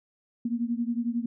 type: beating tone pair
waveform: sine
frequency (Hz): 232.1 / 243.1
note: A#3 / B3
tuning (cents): -7 / -27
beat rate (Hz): 11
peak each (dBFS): -28 / -30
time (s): 0.45-1.26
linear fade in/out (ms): 5
effects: none